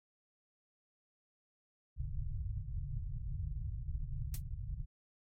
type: low-pass noise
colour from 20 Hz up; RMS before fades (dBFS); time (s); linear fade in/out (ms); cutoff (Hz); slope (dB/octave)
pink; -39; 1.96-4.86; 50; 150; 96
type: noise with exponential decay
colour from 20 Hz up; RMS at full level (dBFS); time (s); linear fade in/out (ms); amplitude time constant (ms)
blue; -39; 4.34-4.42; 1; 17
effects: MP3 64 kbps